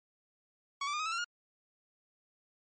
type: tone with pitch steps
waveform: sawtooth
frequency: 1118 / 1164.1 / 1212.2 / 1262.2 / 1314.3 / 1368.5 / 1425 Hz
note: C#6 / D6 / D#6 / D#6 / E6 / F6 / F6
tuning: +14 / -16 / -46 / +24 / -6 / -36 / +34 cents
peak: -29 dBFS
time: 0.81-1.244 s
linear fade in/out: 5 ms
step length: 62 ms
effects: low-pass 8000 Hz 12 dB/octave + MP3 32 kbps